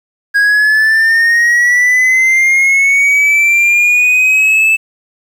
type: linear sweep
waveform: triangle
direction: up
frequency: 1636 to 2637 Hz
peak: -5 dBFS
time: 0.34-4.77 s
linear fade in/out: 20 ms
effects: 7-bit